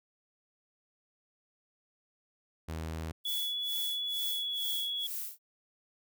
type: tone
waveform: sawtooth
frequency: 80.3 Hz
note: E2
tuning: 45 cents flat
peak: -32 dBFS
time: 2.68-3.12 s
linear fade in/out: 10 ms
type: noise with tremolo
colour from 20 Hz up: violet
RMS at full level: -37 dBFS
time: 3.24-5.39 s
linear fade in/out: 50 ms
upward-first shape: sine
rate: 2.2 Hz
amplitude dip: 95%
type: tone with pitch glide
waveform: sine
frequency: 3404 to 3359 Hz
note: G#7 to G#7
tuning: +42 to +19 cents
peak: -32 dBFS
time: 3.25-5.07 s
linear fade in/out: 5 ms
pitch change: -23 cents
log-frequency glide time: 4-4.82 s
effects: none